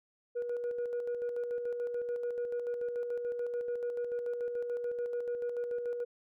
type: tone with tremolo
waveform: sine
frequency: 481.8 Hz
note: B4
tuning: 43 cents flat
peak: -29 dBFS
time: 0.35-6.05 s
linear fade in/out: 20 ms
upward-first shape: square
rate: 6.9 Hz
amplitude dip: 45%
effects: tanh soft clip ceiling -30 dBFS